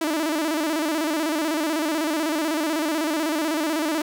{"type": "tone with vibrato", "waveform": "sawtooth", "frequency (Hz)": 311.1, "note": "D#4", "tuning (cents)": 0, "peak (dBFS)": -18, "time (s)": [0.01, 4.02], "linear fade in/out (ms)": 5, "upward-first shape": "square", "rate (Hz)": 16, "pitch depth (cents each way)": 86, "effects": []}